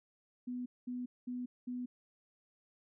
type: tone bursts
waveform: sine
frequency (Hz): 247.8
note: B3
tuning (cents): +6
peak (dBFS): -37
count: 4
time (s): 0.47-1.86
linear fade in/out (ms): 10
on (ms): 190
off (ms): 210
effects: none